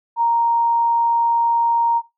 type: tone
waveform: sine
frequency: 932.3 Hz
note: A#5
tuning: in tune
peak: -14 dBFS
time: 0.16-2.02 s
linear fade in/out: 50 ms
effects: noise-tail reverb RT60 0.2 s tail -17 dB re dry